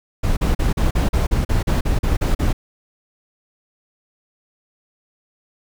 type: noise bursts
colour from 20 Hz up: brown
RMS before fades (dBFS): -17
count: 13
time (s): 0.23-2.53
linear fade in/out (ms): 10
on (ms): 140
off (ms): 40
effects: none